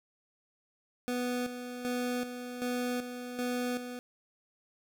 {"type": "tone with tremolo", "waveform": "25% pulse", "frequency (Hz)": 246.9, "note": "B3", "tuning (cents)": 0, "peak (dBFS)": -27, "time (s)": [1.08, 3.99], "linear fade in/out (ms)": 0, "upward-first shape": "square", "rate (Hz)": 1.3, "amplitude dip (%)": 60, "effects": []}